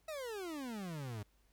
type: exponential sweep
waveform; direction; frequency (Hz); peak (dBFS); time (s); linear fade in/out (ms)
40% pulse; down; 654 to 99.2; -40; 0.08-1.23; 5
effects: added 50 Hz sine -70 dBFS peak until 1.52 s + pink hiss -75 dBFS RMS until 1.52 s